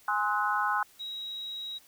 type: chord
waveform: sine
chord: Ab dominant seventh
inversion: none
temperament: equal with one note detuned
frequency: 830.6 / 1046.5 / 1277.3 / 1480 Hz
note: Ab5 / C6 / Eb6 / Gb6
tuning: 0 / 0 / +45 / 0 cents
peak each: -31 dBFS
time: 0.08-0.83 s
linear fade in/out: 2 ms
type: tone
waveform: sine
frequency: 3830 Hz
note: A#7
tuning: 46 cents sharp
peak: -35 dBFS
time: 0.99-1.79 s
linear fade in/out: 20 ms
effects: white hiss -59 dBFS RMS until 1.87 s